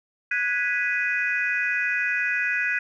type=chord; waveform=sine; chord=G# minor seventh; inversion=third; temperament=equal with one note detuned; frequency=1473.2 / 1661.2 / 1975.5 / 2489 Hz; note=F#6 / G#6 / B6 / D#7; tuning=-8 / 0 / 0 / 0 cents; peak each=-27 dBFS; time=0.31-2.79 s; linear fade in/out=5 ms; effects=tanh soft clip ceiling -12 dBFS